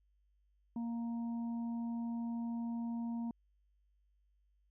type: harmonic tone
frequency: 233.2 Hz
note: A#3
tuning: 1 cent sharp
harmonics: 1 / 3 / 4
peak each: -36 / -55 / -53 dBFS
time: 0.76-3.31 s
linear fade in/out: 2 ms
effects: added 50 Hz sine -70 dBFS peak until 4.7 s